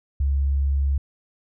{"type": "tone", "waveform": "sine", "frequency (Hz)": 69.3, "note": "C#2", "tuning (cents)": 0, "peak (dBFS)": -18, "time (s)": [0.2, 0.98], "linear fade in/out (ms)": 5, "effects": []}